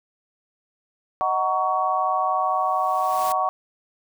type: chord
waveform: sine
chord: D# minor seventh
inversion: none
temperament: just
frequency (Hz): 622.3 / 746.7 / 933.4 / 1120.1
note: D#5 / F#5 / A#5 / C#6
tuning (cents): 0 / +16 / +2 / +18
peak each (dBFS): -29 / -23 / -29 / -23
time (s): 1.21-3.49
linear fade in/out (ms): 0
type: noise with exponential growth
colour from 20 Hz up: white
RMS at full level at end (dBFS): -32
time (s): 2.4-3.32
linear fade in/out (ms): 0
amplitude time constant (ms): 200
effects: none